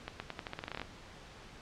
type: accelerating click train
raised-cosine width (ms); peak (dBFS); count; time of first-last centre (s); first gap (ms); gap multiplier
0.3; -22; 14; 0.08-0.816; 120; 0.86
effects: pink hiss -52 dBFS RMS until 1.61 s + low-pass 5000 Hz 12 dB/octave